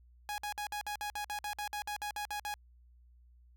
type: tone bursts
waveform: sawtooth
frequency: 830.6 Hz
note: G#5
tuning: in tune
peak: -32 dBFS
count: 16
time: 0.29-2.54 s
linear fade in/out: 0 ms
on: 90 ms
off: 54 ms
effects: added 60 Hz sine -58 dBFS peak until 3.56 s